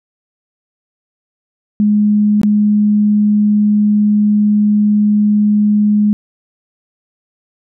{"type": "tone with dropouts", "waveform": "sine", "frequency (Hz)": 208.9, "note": "G#3", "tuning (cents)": 10, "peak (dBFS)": -8, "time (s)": [1.8, 6.13], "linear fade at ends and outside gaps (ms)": 0, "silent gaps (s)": [2.415, 2.433], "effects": []}